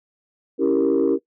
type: chord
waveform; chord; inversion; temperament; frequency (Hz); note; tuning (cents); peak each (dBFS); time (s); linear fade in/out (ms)
sine; C# diminished seventh; none; equal; 277.2 / 329.6 / 392 / 466.2; C#4 / E4 / G4 / Bb4; 0 / 0 / 0 / 0; -20; 0.58-1.19; 50
effects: noise-tail reverb RT60 0.1 s tail -19 dB re dry + tanh soft clip ceiling -10 dBFS